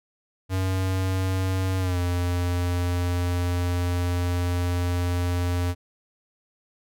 square tone with pitch glide, 94.1 to 88.31 Hz, F#2 to F2, +30 to +20 cents, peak -23 dBFS, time 0.49-5.75 s, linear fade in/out 50 ms, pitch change -110 cents, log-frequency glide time 1.79-1.99 s, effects none

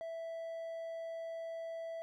triangle tone, 659.3 Hz, E5, in tune, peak -38 dBFS, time 0.01-2.02 s, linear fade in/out 0 ms, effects none

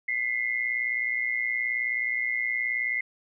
sine tone pair together, 2009 / 2128 Hz, B6 / C7, +29 / +29 cents, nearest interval minor second, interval 100 cents, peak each -28 dBFS, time 0.08-3.01 s, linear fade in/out 5 ms, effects none

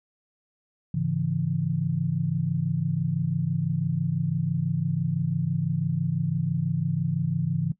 sine tone cluster, 104.7 / 140.2 / 166.2 Hz, G#2 / C#3 / E3, +15 / +20 / +15 cents, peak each -33 / -26 / -26 dBFS, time 0.94-7.72 s, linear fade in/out 5 ms, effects noise-tail reverb RT60 0.1 s tail -18 dB re dry

